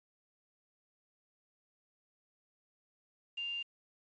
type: tone with quantisation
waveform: sine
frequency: 2794 Hz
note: F7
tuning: in tune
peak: -36 dBFS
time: 3.37-3.63 s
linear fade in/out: 10 ms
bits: 9
effects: resampled to 16000 Hz